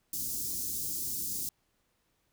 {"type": "band-stop noise", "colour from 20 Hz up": "white", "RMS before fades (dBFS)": -35, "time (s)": [0.13, 1.49], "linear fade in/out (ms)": 2, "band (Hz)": [330, 5300], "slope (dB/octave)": 24, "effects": ["pink hiss -75 dBFS RMS until 2.32 s"]}